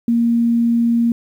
sine tone, 233.8 Hz, A#3, 5 cents sharp, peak -12 dBFS, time 0.08-1.12 s, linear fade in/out 2 ms, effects 8-bit

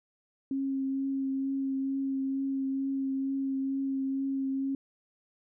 sine tone with vibrato, 270.1 Hz, C#4, 45 cents flat, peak -28 dBFS, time 0.51-4.75 s, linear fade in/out 2 ms, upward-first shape triangle, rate 2.2 Hz, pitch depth 15 cents each way, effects none

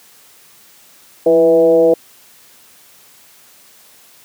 sine tone with frequency modulation, 492.5 Hz, B4, 5 cents flat, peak -7 dBFS, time 1.26-1.94 s, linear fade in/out 5 ms, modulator 159 Hz, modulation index 0.84, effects white hiss -46 dBFS RMS until 4.24 s + high-pass 100 Hz 12 dB/octave

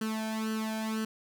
sawtooth tone with flanger, 219.5 Hz, A3, 4 cents flat, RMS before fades -33 dBFS, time 0.01-1.05 s, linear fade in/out 5 ms, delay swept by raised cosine 0.67 to 1.27 ms, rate 2 Hz, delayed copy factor +0.8, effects none

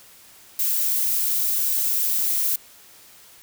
violet noise, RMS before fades -22 dBFS, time 0.59-2.56 s, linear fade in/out 5 ms, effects white hiss -49 dBFS RMS until 3.42 s

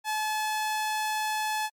sawtooth tone, 860 Hz, A5, 40 cents flat, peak -23 dBFS, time 0.04-1.7 s, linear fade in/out 50 ms, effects MP3 64 kbps

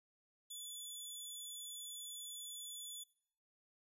15% pulse tone, 3455 Hz, A7, 32 cents flat, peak -39 dBFS, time 0.5-3.04 s, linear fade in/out 10 ms, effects noise-tail reverb RT60 0.8 s tail -23 dB re dry + resampled to 32000 Hz

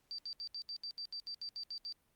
sine tone bursts, 4665 Hz, D8, 12 cents flat, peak -40 dBFS, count 13, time 0.11-1.924 s, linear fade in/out 0 ms, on 74 ms, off 71 ms, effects pink hiss -75 dBFS RMS until 2.15 s + Opus 48 kbps

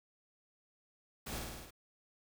pink noise with echo, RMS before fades -43 dBFS, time 1.26-1.39 s, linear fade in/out 10 ms, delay 53 ms, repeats 6, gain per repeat -2 dB, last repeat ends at 1.708 s, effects none

